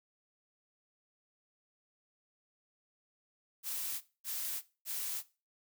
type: noise bursts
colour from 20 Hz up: blue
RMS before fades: -38 dBFS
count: 3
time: 3.63-5.23 s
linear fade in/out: 50 ms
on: 380 ms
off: 230 ms
effects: noise-tail reverb RT60 0.3 s tail -17 dB re dry